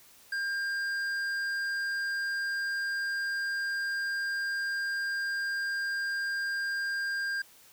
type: tone with hard clipping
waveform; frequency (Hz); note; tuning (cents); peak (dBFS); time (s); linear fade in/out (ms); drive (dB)
sine; 1600; G6; +35; -31; 0.32-7.42; 5; 7
effects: white hiss -57 dBFS RMS until 7.72 s